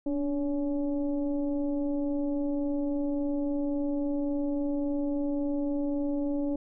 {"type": "tone with frequency modulation", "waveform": "sine", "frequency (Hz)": 288.8, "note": "D4", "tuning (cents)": -29, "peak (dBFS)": -26, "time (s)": [0.06, 6.56], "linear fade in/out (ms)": 5, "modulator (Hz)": 277, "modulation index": 0.78, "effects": []}